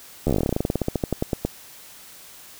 slowing click train, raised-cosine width 2 ms, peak -8 dBFS, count 26, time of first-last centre 0.27-1.45 s, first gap 12 ms, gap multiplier 1.1, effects white hiss -45 dBFS RMS until 2.59 s

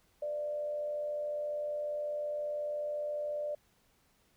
sine tone with frequency modulation, 593 Hz, D5, 17 cents sharp, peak -33 dBFS, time 0.22-3.55 s, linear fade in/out 5 ms, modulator 85.5 Hz, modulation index 0.28, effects pink hiss -70 dBFS RMS until 4.36 s

